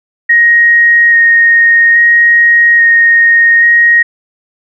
sine tone with vibrato, 1868 Hz, A#6, 3 cents sharp, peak -3 dBFS, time 0.29-4.03 s, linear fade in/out 10 ms, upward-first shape square, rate 0.6 Hz, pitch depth 9 cents each way, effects none

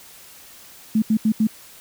sine tone bursts, 218.3 Hz, A3, 13 cents flat, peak -14 dBFS, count 4, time 0.95-1.471 s, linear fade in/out 5 ms, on 71 ms, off 79 ms, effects white hiss -45 dBFS RMS until 1.8 s

